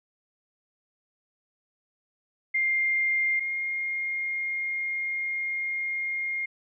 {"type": "tone pair in turn", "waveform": "sine", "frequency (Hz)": [2109, 2129], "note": ["C7", "C7"], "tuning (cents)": [13, 30], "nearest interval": "unison", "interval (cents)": 17, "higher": "second", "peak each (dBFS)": [-22, -27], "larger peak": "first", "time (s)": [[2.54, 3.4], [3.4, 6.46]], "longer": "second", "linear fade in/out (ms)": 10, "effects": []}